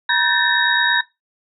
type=tone cluster; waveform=sine; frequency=959 / 1551 / 1736 / 1805 / 3776 Hz; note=A#5 / G6 / A6 / A6 / A#7; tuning=+49 / -19 / -24 / +44 / +22 cents; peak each=-21 dBFS; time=0.09-1.01 s; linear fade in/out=5 ms; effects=noise-tail reverb RT60 0.2 s tail -18 dB re dry